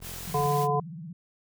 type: tone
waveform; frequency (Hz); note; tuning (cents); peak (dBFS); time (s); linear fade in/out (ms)
15% pulse; 43.65; F1; 0; -35; 0-0.47; 10
type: noise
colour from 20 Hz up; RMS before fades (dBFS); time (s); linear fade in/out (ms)
white; -40; 0.01-0.68; 50
type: tone with vibrato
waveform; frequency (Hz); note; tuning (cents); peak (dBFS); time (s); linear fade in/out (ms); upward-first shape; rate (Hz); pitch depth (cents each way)
sine; 164.9; E3; +1; -37; 0.27-1.13; 5; triangle; 17; 220
type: harmonic tone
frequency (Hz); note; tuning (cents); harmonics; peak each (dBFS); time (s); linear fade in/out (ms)
144.9; D3; -23; 1 / 3 / 5 / 7; -28 / -28 / -28 / -28; 0.34-0.8; 5
effects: none